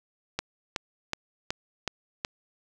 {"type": "click train", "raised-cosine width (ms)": 0.2, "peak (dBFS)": -11, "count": 6, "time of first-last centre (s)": [0.39, 2.249], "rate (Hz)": 2.69, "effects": []}